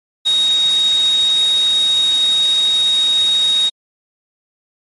sine tone in noise, 3760 Hz, A#7, 14 cents sharp, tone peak -11 dBFS, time 0.25-3.7 s, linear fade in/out 20 ms, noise white, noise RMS -27 dBFS, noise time 0.25-3.7 s, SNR +13 dB, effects MP3 48 kbps

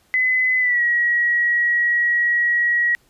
sine tone with pitch glide, 2021 to 1908.7 Hz, B6 to A#6, +39 to +40 cents, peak -15 dBFS, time 0.14-2.95 s, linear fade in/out 0 ms, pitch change -99 cents, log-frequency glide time 0.59-0.82 s, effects pink hiss -59 dBFS RMS until 3.09 s + resampled to 32000 Hz

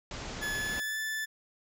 pink low-pass noise, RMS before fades -40 dBFS, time 0.11-0.8 s, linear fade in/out 2 ms, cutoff 7400 Hz, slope 96 dB/octave
40% pulse tone with pitch glide, 1712 to 1751 Hz, A6 to A6, -48 to -9 cents, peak -31 dBFS, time 0.41-1.26 s, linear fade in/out 20 ms, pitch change +39 cents, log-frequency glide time 0.53-0.99 s
effects none

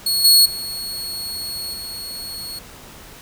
sawtooth tone with level steps, 4344 Hz, C#8, 36 cents flat, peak -14 / -6 / -23 / -26 dBFS, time 0.06-2.59 s, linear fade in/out 5 ms, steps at 0.24 / 0.45 / 1.73 s, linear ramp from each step 10 ms, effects pink hiss -41 dBFS RMS until 3.21 s

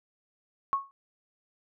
sine tone with exponential decay, 1100 Hz, C#6, 14 cents flat, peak -20 dBFS, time 0.73-0.91 s, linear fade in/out 0 ms, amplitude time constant 38 ms, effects none

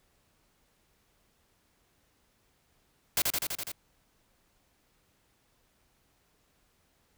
white noise with echo, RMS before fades -26 dBFS, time 3.17-3.22 s, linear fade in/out 2 ms, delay 83 ms, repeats 6, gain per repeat -2 dB, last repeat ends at 3.718 s, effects pink hiss -70 dBFS RMS until 7.17 s

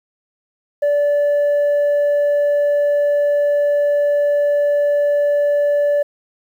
sine tone, 580 Hz, D5, 22 cents flat, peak -10 dBFS, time 0.82-6.03 s, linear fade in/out 10 ms, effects tanh soft clip ceiling -12 dBFS + 8-bit

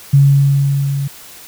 sine tone with level ramp, 139.5 Hz, C#3, 11 cents sharp, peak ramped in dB -4 to -16 dBFS, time 0.13-1.08 s, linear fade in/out 10 ms, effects white hiss -37 dBFS RMS until 1.47 s

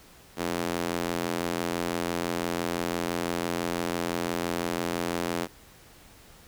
square tone with high-pass filter, 42.97 Hz, F1, 27 cents flat, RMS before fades -30 dBFS, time 0.36-5.48 s, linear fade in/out 50 ms, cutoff 290 Hz, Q 0.96, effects pink hiss -53 dBFS RMS until 6.47 s

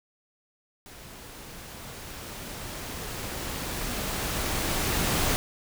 pink noise with level ramp, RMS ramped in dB -46 to -25 dBFS, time 0.86-5.36 s, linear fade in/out 0 ms, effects none

